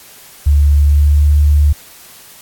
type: tone with pitch glide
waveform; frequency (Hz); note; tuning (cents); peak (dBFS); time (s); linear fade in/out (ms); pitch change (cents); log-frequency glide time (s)
sine; 72.4 to 73.58; D2 to D2; -24 to +4; -6; 0.46-1.73; 10; +28; 0.83-1.21
effects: white hiss -39 dBFS RMS until 2.41 s + AAC 64 kbps